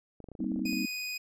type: clicks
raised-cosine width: 2 ms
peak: -32 dBFS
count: 12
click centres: 0.203 / 0.242 / 0.287 / 0.317 / 0.352 / 0.404 / 0.443 / 0.518 / 0.561 / 0.593 / 0.655 / 0.73 s
type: chord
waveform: sine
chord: C minor seventh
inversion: second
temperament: just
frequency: 196.22 / 235.5 / 261.6 / 314 Hz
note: G3 / Bb3 / C4 / Eb4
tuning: +2 / +18 / 0 / +16 cents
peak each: -35 dBFS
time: 0.39-0.86 s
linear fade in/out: 10 ms
type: tone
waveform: 25% pulse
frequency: 2489 Hz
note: D#7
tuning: in tune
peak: -30 dBFS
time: 0.65-1.18 s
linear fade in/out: 10 ms
effects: resampled to 32000 Hz